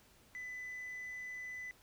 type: tone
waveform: sine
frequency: 2000 Hz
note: B6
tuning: 21 cents sharp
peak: -40 dBFS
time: 0.35-1.71 s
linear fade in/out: 0 ms
effects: tanh soft clip ceiling -41 dBFS + pink hiss -65 dBFS RMS until 1.82 s